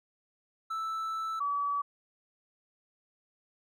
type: tone pair in turn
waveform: triangle / sine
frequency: 1318.5 / 1143.5 Hz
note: E6 / D6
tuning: 0 / -47 cents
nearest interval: major second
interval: 247 cents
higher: first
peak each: -30 / -28 dBFS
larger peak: second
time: 0.7-1.4 / 1.4-1.82 s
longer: first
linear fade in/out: 10 ms
effects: none